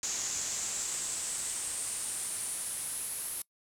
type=noise with band-pass filter sweep; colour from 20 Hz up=brown; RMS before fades=-36 dBFS; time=0.03-3.42 s; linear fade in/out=2 ms; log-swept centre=6700 to 11000 Hz; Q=5.5; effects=noise-tail reverb RT60 0.1 s tail -23 dB re dry